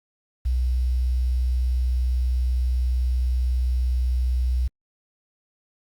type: tone with quantisation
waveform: sine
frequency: 62.3 Hz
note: B1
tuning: 16 cents sharp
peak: -19 dBFS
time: 0.45-4.68 s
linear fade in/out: 10 ms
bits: 8
effects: Opus 48 kbps